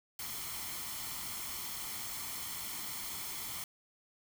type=noise with comb filter; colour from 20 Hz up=white; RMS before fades=-41 dBFS; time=0.19-3.64 s; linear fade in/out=2 ms; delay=0.93 ms; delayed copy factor=+0.55; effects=none